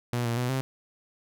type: tone with pitch steps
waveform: sawtooth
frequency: 121 / 117.5 / 123.7 / 132.1 Hz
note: B2 / A#2 / B2 / C3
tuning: -35 / +14 / +3 / +17 cents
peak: -22 dBFS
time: 0.13-0.61 s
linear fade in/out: 0 ms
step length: 120 ms
effects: none